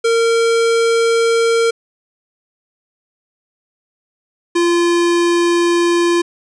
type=tone pair in turn; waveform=square; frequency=460 / 344.6 Hz; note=A#4 / F4; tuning=-23 / -23 cents; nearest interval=perfect fourth; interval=500 cents; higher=first; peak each=-12 dBFS; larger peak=neither; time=0.04-1.71 / 4.55-6.22 s; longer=neither; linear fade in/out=10 ms; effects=resampled to 22050 Hz + 8-bit